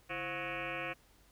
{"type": "tone with frequency modulation", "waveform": "sine", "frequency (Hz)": 1480, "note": "F#6", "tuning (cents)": 0, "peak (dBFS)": -36, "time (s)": [0.09, 0.94], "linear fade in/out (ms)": 20, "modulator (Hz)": 191, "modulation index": 6.3, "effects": ["added 50 Hz sine -67 dBFS peak until 1.31 s", "pink hiss -66 dBFS RMS until 1.31 s"]}